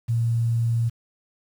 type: tone with quantisation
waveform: sine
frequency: 116.1 Hz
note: A#2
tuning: 7 cents flat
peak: -19 dBFS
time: 0.08-0.9 s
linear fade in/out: 20 ms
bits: 8
effects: none